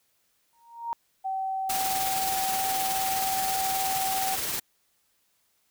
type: tone with exponential growth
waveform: sine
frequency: 932.3 Hz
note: A#5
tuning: in tune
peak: -25 dBFS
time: 0.53-0.93 s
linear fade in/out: 0 ms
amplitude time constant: 85 ms
type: tone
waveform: sine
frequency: 767 Hz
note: G5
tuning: 38 cents flat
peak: -27 dBFS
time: 1.24-4.36 s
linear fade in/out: 20 ms
type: noise with tremolo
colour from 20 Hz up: white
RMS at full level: -29 dBFS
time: 1.69-4.6 s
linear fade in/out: 10 ms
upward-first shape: sine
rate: 19 Hz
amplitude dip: 30%
effects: white hiss -70 dBFS RMS until 5.7 s